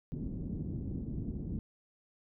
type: low-pass noise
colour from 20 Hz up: white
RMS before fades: -38 dBFS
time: 0.12-1.59 s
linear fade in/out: 0 ms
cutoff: 260 Hz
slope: 24 dB/octave
effects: none